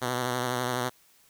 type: tone with vibrato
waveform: 5% pulse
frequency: 124.4 Hz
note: B2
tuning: 13 cents sharp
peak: -16 dBFS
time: 0.01-0.9 s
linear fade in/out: 20 ms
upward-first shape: sine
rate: 12 Hz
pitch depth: 43 cents each way
effects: white hiss -61 dBFS RMS until 1.29 s